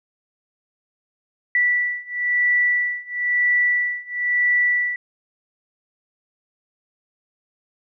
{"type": "beating tone pair", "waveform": "sine", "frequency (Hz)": [1961, 1962], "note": ["B6", "B6"], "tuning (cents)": [-13, -12], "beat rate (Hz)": 1, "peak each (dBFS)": [-21, -20], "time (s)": [1.55, 4.96], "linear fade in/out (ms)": 2, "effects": []}